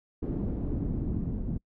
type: noise with low-pass filter sweep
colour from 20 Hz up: pink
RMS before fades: -31 dBFS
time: 0.22-1.58 s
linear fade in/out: 10 ms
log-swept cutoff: 320 to 200 Hz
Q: 1.6
effects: noise-tail reverb RT60 0.1 s tail -26 dB re dry